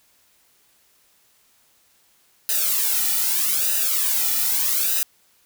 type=noise with flanger; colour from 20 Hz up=blue; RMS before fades=-21 dBFS; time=2.49-5.03 s; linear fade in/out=0 ms; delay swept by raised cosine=0.9 to 1.88 ms; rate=0.81 Hz; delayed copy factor=-0.9; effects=white hiss -60 dBFS RMS until 5.45 s